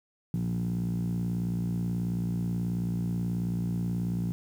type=tone with band-pass filter; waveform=10% pulse; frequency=58.5 Hz; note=A#1; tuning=7 cents sharp; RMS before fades=-30 dBFS; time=0.34-4.32 s; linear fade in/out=0 ms; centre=150 Hz; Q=7.8; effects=9-bit